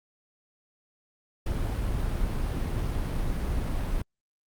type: noise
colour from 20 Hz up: brown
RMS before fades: -28 dBFS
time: 1.46-4.02 s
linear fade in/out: 5 ms
effects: Opus 48 kbps